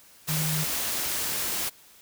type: tone in noise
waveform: sine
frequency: 155.56 Hz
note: D#3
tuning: in tune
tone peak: -27 dBFS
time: 0.28-0.65 s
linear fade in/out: 20 ms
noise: white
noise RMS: -29 dBFS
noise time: 0.27-1.7 s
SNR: -1 dB
effects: white hiss -54 dBFS RMS until 2.01 s